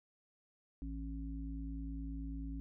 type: harmonic tone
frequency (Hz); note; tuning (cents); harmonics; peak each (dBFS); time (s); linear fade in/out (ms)
54.7; A1; -9; 1 / 3 / 5; -41 / -50 / -45; 0.82-2.6; 0
effects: none